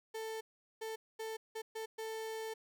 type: tone bursts at uneven times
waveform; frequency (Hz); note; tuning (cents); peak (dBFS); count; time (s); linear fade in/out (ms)
35% pulse; 443; A4; +12; -38; 6; 0.14-0.41 / 0.81-0.96 / 1.19-1.37 / 1.55-1.62 / 1.75-1.86 / 1.98-2.54; 10
effects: none